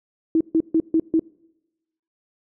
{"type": "tone bursts", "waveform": "sine", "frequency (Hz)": 323.6, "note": "E4", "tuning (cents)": -32, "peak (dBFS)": -14, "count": 5, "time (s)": [0.35, 1.195], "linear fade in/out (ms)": 2, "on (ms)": 57, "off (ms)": 140, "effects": ["noise-tail reverb RT60 1.0 s tail -25 dB re dry"]}